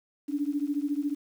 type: beating tone pair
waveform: sine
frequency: 283.5 / 297.5 Hz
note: C#4 / D4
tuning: +39 / +22 cents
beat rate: 14 Hz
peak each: -29 / -30 dBFS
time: 0.28-1.15 s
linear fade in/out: 20 ms
effects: 9-bit